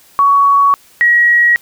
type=tone pair in turn; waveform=sine; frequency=1122 / 1905.6 Hz; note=C#6 / A#6; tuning=+21 / +38 cents; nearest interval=major sixth; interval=917 cents; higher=second; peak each=-6 dBFS; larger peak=neither; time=0.19-0.74 / 1.01-1.56 s; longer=neither; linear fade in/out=0 ms; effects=white hiss -46 dBFS RMS until 1.61 s